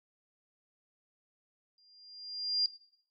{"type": "tone with exponential growth", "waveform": "sine", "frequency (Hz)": 4800, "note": "D8", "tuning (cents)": 37, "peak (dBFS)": -24, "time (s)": [1.78, 2.66], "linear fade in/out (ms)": 2, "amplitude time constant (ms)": 190, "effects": ["noise-tail reverb RT60 0.7 s tail -19 dB re dry", "AAC 32 kbps"]}